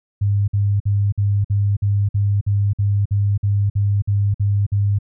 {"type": "tone bursts", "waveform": "sine", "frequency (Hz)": 101.2, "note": "G#2", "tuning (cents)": -44, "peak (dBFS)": -14, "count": 15, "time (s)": [0.21, 4.988], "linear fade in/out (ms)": 10, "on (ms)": 270, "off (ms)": 52, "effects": []}